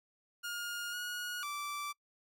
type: tone with pitch steps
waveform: sawtooth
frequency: 1421 / 1449 / 1166 Hz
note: F6 / F#6 / D6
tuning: +30 / -37 / -13 cents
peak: -34 dBFS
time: 0.43-1.93 s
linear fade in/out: 20 ms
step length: 500 ms
effects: noise-tail reverb RT60 0.1 s tail -25 dB re dry